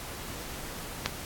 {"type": "click", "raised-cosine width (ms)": 0.2, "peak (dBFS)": -9, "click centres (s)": 1.06, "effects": ["pink hiss -40 dBFS RMS until 1.25 s", "AAC 64 kbps"]}